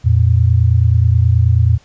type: tone pair together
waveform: sine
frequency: 86.1 / 115.48 Hz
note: F2 / A#2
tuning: -24 / -16 cents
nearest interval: perfect fourth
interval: 508 cents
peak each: -11 dBFS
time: 0.04-1.78 s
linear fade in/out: 20 ms
effects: pink hiss -50 dBFS RMS until 1.84 s + resampled to 16000 Hz